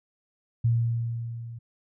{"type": "tone with level ramp", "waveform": "sine", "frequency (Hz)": 116.54, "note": "A#2", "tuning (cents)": 0, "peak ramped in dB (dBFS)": [-18, -37], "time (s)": [0.64, 1.59], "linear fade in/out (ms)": 10, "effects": []}